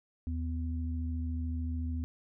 sine tone pair together, 78.68 / 249.8 Hz, D#2 / B3, +20 / +20 cents, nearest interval octave + minor sixth, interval 2000 cents, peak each -32 / -39 dBFS, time 0.27-2.04 s, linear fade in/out 0 ms, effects none

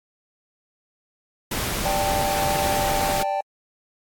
pink noise, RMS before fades -26 dBFS, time 1.51-3.23 s, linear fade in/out 5 ms
triangle chord, D suspended fourth, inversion none, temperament equal, 587.3 / 784 / 880 Hz, D5 / G5 / A5, 0 / 0 / 0 cents, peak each -25 / -22 / -28 dBFS, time 1.85-3.41 s, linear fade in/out 5 ms
effects AAC 64 kbps

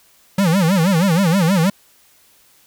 square tone with vibrato, 179 Hz, F3, 43 cents sharp, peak -13 dBFS, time 0.38-1.7 s, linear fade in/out 5 ms, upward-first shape sine, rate 6.3 Hz, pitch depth 210 cents each way, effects white hiss -53 dBFS RMS until 2.66 s

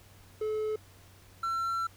triangle tone pair in turn, 430.9 / 1350.7 Hz, A4 / E6, -36 / +42 cents, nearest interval octave + minor sixth, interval 1978 cents, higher second, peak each -27 dBFS, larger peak neither, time 0.41-0.76 / 1.43-1.87 s, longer second, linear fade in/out 5 ms, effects added 95 Hz sine -56 dBFS peak until 1.96 s + pink hiss -58 dBFS RMS until 1.96 s

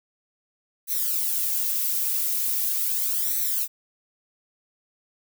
violet noise with flanger, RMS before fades -25 dBFS, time 0.87-3.68 s, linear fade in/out 50 ms, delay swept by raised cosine 0.5 to 3 ms, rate 0.4 Hz, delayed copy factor +0.9, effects none

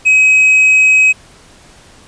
sine tone with tanh clipping, 2540 Hz, D#7, 35 cents sharp, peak -6 dBFS, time 0.05-1.13 s, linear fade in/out 20 ms, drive 3 dB, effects pink hiss -42 dBFS RMS until 2.07 s + resampled to 22050 Hz

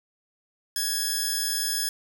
10% pulse tone pair together, 1661.2 / 5274 Hz, G#6 / E8, 0 / 0 cents, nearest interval octave + minor sixth, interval 2000 cents, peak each -21 dBFS, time 0.76-1.89 s, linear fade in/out 2 ms, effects none

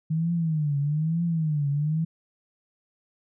sine tone with vibrato, 155.56 Hz, D#3, in tune, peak -22 dBFS, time 0.1-2.05 s, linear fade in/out 10 ms, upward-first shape triangle, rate 1.1 Hz, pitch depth 180 cents each way, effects none

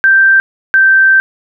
sine tone pair in turn, 1568 / 1559.6 Hz, G6 / G6, 0 / -9 cents, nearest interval unison, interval 9 cents, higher first, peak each -4 dBFS, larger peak neither, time 0.04-0.4 / 0.74-1.2 s, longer second, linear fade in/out 0 ms, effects none

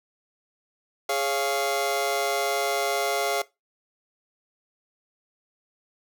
sawtooth chord, Db major, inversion second, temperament just, 415.8 / 554.4 / 693 Hz, Ab4 / Db5 / F5, +2 / 0 / -14 cents, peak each -25 / -25 / -23 dBFS, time 1.09-3.42 s, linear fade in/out 5 ms, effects noise-tail reverb RT60 0.2 s tail -19 dB re dry

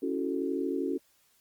sine chord, F# minor seventh, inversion second, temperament equal, 277.2 / 329.6 / 370 / 440 Hz, C#4 / E4 / F#4 / A4, 0 / 0 / 0 / 0 cents, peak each -32 / -36 / -33 / -36 dBFS, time 0.02-0.98 s, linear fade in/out 10 ms, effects white hiss -67 dBFS RMS until 1.4 s + Opus 24 kbps

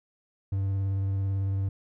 triangle tone with vibrato, 97.4 Hz, G2, 11 cents flat, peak -23 dBFS, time 0.52-1.69 s, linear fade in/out 5 ms, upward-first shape sine, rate 18 Hz, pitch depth 18 cents each way, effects none

